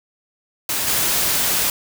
white noise with level steps, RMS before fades -22 / -19 dBFS, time 0.69-1.7 s, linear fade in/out 2 ms, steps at 0.87 s, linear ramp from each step 5 ms, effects none

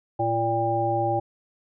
harmonic tone with a mistuned harmonic, 114.1 Hz, A#2, 37 cents flat, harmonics 1 / 3 / 5 / 7, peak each -29 / -28 / -28 / -24 dBFS, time 0.19-1.2 s, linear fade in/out 10 ms, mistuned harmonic 5, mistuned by +30 cents, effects none

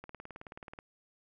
click train, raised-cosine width 0.5 ms, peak -30 dBFS, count 15, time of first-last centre 0.04-0.789 s, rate 18.7 Hz, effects none

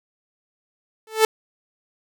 sawtooth tone with exponential growth, 439.1 Hz, A4, 4 cents flat, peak -6 dBFS, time 1.07-1.25 s, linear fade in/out 2 ms, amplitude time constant 39 ms, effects none

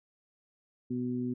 harmonic tone, 124.1 Hz, B2, 9 cents sharp, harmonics 1 / 2 / 3, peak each -39 / -31 / -40 dBFS, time 0.9-1.34 s, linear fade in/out 10 ms, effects none

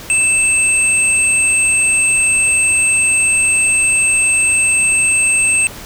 sine tone pair together, 2636 / 8369 Hz, E7 / C9, -1 / -1 cents, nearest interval octave + minor sixth, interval 2000 cents, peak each -13 dBFS, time 0.1-5.67 s, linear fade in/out 0 ms, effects pink hiss -32 dBFS RMS until 5.85 s

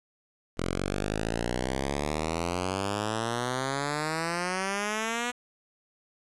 5% pulse exponential sweep, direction up, 42.68 to 246.9 Hz, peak -17 dBFS, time 0.57-5.32 s, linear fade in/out 20 ms, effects resampled to 24000 Hz + 9-bit

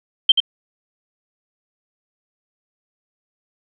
sine tone with echo, 3136 Hz, G7, in tune, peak -6 dBFS, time 0.29-0.32 s, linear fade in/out 5 ms, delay 83 ms, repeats 1, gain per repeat -6 dB, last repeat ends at 0.403 s, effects none

